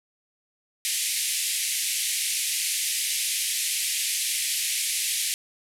white band-pass noise, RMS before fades -27 dBFS, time 0.85-5.34 s, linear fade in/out 0 ms, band 2000 to 12000 Hz, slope 48 dB/octave, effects none

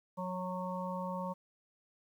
harmonic tone with a mistuned harmonic, 183.5 Hz, F#3, 14 cents flat, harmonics 1 / 3 / 5 / 6, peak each -39 / -41 / -41 / -44 dBFS, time 0.17-1.34 s, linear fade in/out 20 ms, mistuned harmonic 1, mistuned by -16 cents, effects 11-bit

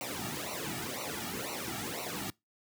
pink noise with flanger, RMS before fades -38 dBFS, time 0.01-2.3 s, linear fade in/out 0 ms, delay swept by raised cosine 0.59 to 1.99 ms, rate 2 Hz, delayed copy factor -0.95, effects noise-tail reverb RT60 0.2 s tail -24 dB re dry + high-pass 80 Hz 12 dB/octave

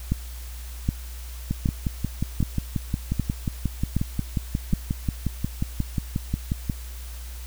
two click trains, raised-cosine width 5 ms, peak -9 / -11 dBFS, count 7 / 30, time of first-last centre 0.12-4.735 / 1.51-6.698 s, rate 1.3 / 5.59 Hz, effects added 60 Hz sine -34 dBFS peak until 7.46 s + white hiss -45 dBFS RMS until 7.46 s

